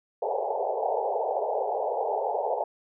white band-pass noise, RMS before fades -28 dBFS, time 0.22-2.64 s, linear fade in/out 5 ms, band 410 to 880 Hz, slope 96 dB/octave, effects none

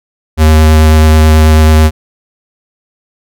square tone with vibrato, 78.1 Hz, D#2, 7 cents sharp, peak -3 dBFS, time 0.37-1.91 s, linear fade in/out 50 ms, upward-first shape sine, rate 9.2 Hz, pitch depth 11 cents each way, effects none

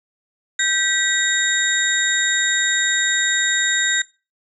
sine tone cluster, 1564 / 1940 / 3745 / 7240 Hz, G6 / B6 / A#7 / A8, -4 / -31 / +7 / +48 cents, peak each -22 dBFS, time 0.59-4.02 s, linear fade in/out 5 ms, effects noise-tail reverb RT60 0.3 s tail -21 dB re dry

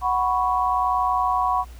sine chord, F# suspended fourth, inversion none, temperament equal, 740 / 987.8 / 1108.7 Hz, F#5 / B5 / C#6, 0 / 0 / 0 cents, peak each -23 dBFS, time 0.01-1.65 s, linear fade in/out 50 ms, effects added 60 Hz sine -38 dBFS peak until 1.79 s + pink hiss -51 dBFS RMS until 1.79 s

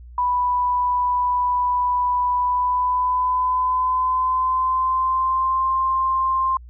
sine tone with pitch glide, 987.8 to 1052.6 Hz, B5 to C6, 0 to +10 cents, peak -17 dBFS, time 0.18-6.57 s, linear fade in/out 2 ms, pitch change +110 cents, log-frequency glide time 2.38-5.68 s, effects added 60 Hz sine -38 dBFS peak until 6.69 s

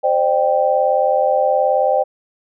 sine chord, C suspended second, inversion none, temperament equal with one note detuned, 523.3 / 602.1 / 784 Hz, C5 / D5 / G5, 0 / +43 / 0 cents, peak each -17 dBFS, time 0.03-2.04 s, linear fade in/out 20 ms, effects none

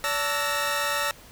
sawtooth tone cluster, 574 / 889 / 1323 / 1459 / 1856 Hz, D5 / A5 / E6 / F#6 / A#6, -40 / +18 / +6 / -25 / -8 cents, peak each -27 / -29 / -25 / -34 / -26 dBFS, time 0.04-1.11 s, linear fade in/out 0 ms, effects pink hiss -49 dBFS RMS until 1.31 s

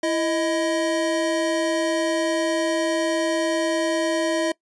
square tone pair together, 331.9 / 628 Hz, E4 / D#5, +12 / +16 cents, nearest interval major seventh, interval 1104 cents, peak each -24 dBFS, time 0.03-4.52 s, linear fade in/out 5 ms, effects noise-tail reverb RT60 0.1 s tail -22 dB re dry + resampled to 22050 Hz

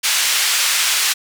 pink band-pass noise, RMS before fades -17 dBFS, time 0.03-1.14 s, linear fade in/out 20 ms, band 2100 to 11000 Hz, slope 12 dB/octave, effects none

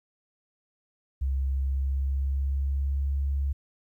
sine tone with pitch glide, 67.1 to 69.39 Hz, C2 to C#2, +44 to +2 cents, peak -24 dBFS, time 1.21-3.53 s, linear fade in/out 10 ms, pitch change +58 cents, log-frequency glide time 1.42-3.16 s, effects 11-bit

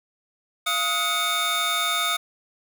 45% pulse tone cluster, 689 / 1260 / 1450 / 2231 / 3632 Hz, F5 / D#6 / F#6 / C#7 / A#7, -24 / +21 / -35 / +11 / -46 cents, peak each -33 / -26 / -33 / -29 / -26 dBFS, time 0.66-2.17 s, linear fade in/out 10 ms, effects none

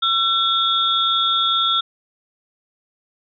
sine tone cluster, 1350 / 3376 / 3631 Hz, E6 / G#7 / A#7, +41 / +28 / -46 cents, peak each -20 dBFS, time 0.02-1.81 s, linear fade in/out 10 ms, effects none

